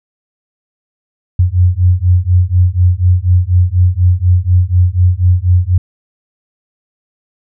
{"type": "beating tone pair", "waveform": "sine", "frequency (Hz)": [88.1, 92.2], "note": ["F2", "F#2"], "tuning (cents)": [16, -6], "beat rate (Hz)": 4.1, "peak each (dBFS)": -10, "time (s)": [1.39, 5.78], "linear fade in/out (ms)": 5, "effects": []}